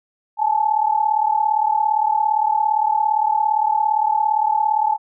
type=tone pair together; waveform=sine; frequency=842.5 / 880 Hz; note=G#5 / A5; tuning=+25 / 0 cents; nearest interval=minor second; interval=75 cents; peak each=-18 dBFS; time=0.37-4.98 s; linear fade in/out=50 ms; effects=none